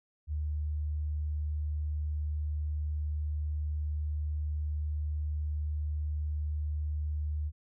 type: tone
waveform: sine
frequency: 75.3 Hz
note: D2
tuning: 44 cents sharp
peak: -30 dBFS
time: 0.27-7.52 s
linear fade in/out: 50 ms
effects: none